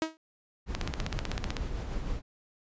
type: tone with exponential decay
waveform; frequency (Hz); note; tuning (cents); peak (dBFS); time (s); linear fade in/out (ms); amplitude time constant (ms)
sawtooth; 319; D#4; +43; -20; 0.02-0.17; 0; 32
type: noise with tremolo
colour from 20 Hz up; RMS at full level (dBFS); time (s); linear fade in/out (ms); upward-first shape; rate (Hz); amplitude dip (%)
brown; -33; 0.66-2.22; 50; sine; 6.4; 35
type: click train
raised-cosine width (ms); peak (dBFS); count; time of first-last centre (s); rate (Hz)
0.2; -15; 14; 0.75-1.568; 15.9
effects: resampled to 16000 Hz